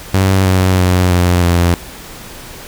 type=tone with pitch steps; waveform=sawtooth; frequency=95.6 / 93.25 / 90.97 / 88.74 / 86.56 Hz; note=G2 / F#2 / F#2 / F2 / F2; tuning=-43 / +14 / -29 / +28 / -15 cents; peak=-5 dBFS; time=0.14-1.74 s; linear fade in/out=0 ms; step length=320 ms; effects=pink hiss -32 dBFS RMS until 2.67 s